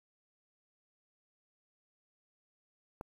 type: click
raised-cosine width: 1 ms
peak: -27 dBFS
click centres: 3.011 s
effects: 9-bit